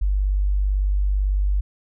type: tone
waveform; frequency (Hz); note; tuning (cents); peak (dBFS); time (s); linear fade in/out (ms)
sine; 49; G1; 0; -17; 0.01-1.61; 10
effects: none